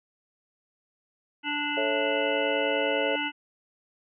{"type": "harmonic tone", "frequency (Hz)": 293.7, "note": "D4", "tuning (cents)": 0, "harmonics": [1, 3, 5, 7, 9, 10], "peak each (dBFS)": [-34, -34, -34, -34, -34, -34], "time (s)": [1.43, 3.32], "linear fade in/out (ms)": 50}
{"type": "chord", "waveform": "sine", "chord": "A major", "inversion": "none", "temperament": "just", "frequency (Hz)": [440, 550, 660], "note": ["A4", "C#5", "E5"], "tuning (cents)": [0, -14, 2], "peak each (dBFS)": [-31, -28, -33], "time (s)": [1.77, 3.16], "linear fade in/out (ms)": 2}
{"effects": []}